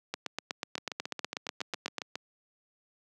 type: two click trains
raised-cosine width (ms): 0.2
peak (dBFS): -15 / -18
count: 16 / 11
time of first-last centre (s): 0.14-1.983 / 0.78-2.156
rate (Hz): 8.14 / 7.27
effects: high-pass 200 Hz 12 dB/octave